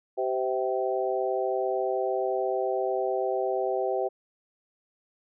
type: harmonic tone with a mistuned harmonic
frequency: 128.8 Hz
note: C3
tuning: 27 cents flat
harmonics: 3 / 4 / 5 / 6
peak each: -29 / -30 / -31 / -32 dBFS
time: 0.17-4.09 s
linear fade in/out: 20 ms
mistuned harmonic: 5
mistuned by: +23 cents
effects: none